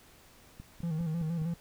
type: click train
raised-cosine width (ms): 5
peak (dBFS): -32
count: 5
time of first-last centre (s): 0.6-1.418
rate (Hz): 4.89
type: tone with vibrato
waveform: triangle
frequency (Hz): 163.3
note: E3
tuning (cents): -16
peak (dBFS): -28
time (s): 0.83-1.54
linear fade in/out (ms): 5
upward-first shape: square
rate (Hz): 6.4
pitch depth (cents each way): 67
effects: pink hiss -58 dBFS RMS until 1.6 s